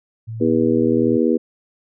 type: tone with pitch glide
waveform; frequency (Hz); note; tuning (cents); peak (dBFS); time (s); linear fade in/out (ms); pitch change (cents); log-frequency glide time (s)
sine; 112.3 to 116.46; A2 to A#2; +36 to -1; -26; 0.27-1.18; 20; +63; 0.39-0.66
type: harmonic tone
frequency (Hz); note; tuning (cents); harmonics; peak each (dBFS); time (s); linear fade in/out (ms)
80.6; E2; -38; 3 / 4 / 5 / 6; -18 / -19 / -20 / -21; 0.4-1.38; 20
effects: none